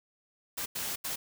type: noise bursts at uneven times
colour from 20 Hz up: white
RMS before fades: -35 dBFS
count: 3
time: 0.57-0.66 / 0.75-0.96 / 1.04-1.16 s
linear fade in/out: 10 ms
effects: none